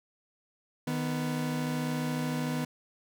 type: tone pair together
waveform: 40% pulse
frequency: 155.09 / 248.9 Hz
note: D#3 / B3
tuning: -5 / +14 cents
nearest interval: minor sixth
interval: 819 cents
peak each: -32 / -31 dBFS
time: 0.87-2.65 s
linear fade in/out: 5 ms
effects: none